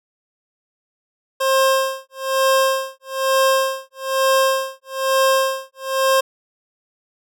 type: tone with tremolo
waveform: 25% pulse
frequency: 532 Hz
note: C5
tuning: 29 cents sharp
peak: -9 dBFS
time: 1.4-6.21 s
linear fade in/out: 10 ms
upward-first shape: sine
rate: 1.1 Hz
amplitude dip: 100%
effects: none